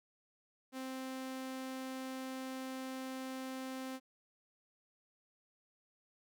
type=tone; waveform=sawtooth; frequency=261.6 Hz; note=C4; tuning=in tune; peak=-37 dBFS; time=0.72-4 s; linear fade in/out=50 ms; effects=none